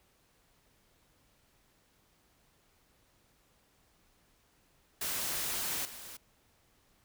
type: noise with level steps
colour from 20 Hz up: white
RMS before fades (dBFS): -35 / -47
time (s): 5.01-6.17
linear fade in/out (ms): 5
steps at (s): 5.85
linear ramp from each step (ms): 2
effects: pink hiss -69 dBFS RMS until 7.04 s